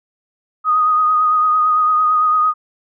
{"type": "tone with vibrato", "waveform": "sine", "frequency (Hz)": 1244.5, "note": "D#6", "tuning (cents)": 0, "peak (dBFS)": -11, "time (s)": [0.64, 2.54], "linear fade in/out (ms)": 50, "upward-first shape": "sine", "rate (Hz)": 8.9, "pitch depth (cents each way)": 25, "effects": []}